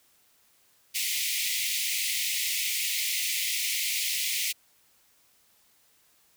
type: high-pass noise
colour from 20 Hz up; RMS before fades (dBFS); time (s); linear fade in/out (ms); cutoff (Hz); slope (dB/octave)
pink; -29; 0.94-4.53; 20; 2000; 96
effects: white hiss -64 dBFS RMS until 6.36 s